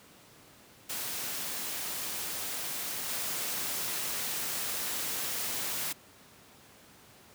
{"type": "noise with level steps", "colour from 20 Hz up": "white", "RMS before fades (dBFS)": [-36, -34], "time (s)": [0.89, 5.93], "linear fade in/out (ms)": 10, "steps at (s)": 3.08, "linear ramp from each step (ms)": 20, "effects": ["pink hiss -56 dBFS RMS until 7.34 s", "high-pass 100 Hz 12 dB/octave"]}